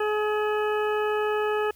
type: harmonic tone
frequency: 423.6 Hz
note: G#4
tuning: 34 cents sharp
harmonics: 1 / 2 / 3 / 4 / 6 / 7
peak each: -24 / -31 / -32 / -34 / -39 / -43 dBFS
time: 0-1.71 s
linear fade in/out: 5 ms
effects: added 70 Hz sine -58 dBFS peak until 1.75 s + white hiss -58 dBFS RMS until 1.75 s